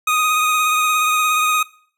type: tone with vibrato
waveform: 25% pulse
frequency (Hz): 1244.5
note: D#6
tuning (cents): 0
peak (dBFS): -11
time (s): 0.07-1.63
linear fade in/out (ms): 5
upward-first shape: triangle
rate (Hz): 17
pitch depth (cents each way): 26
effects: noise-tail reverb RT60 0.5 s tail -21 dB re dry